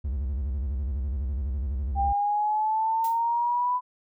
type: tone with vibrato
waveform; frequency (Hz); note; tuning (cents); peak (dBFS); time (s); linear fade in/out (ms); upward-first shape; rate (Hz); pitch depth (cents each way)
triangle; 67.5; C#2; -45; -24; 0.04-2.13; 10; square; 12; 150
type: exponential sweep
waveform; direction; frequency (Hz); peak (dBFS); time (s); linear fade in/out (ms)
sine; up; 790 to 1000; -22; 1.95-3.81; 50
type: noise with exponential decay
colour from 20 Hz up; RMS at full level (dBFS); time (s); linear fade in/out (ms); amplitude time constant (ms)
blue; -37; 3.04-3.25; 5; 44
effects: none